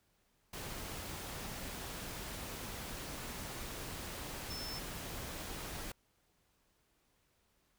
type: tone in noise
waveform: sine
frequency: 5290 Hz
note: E8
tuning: 5 cents sharp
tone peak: -43 dBFS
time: 4.5-4.79 s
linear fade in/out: 5 ms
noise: pink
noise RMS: -44 dBFS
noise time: 0.53-5.92 s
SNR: -2 dB
effects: pink hiss -75 dBFS RMS until 7.78 s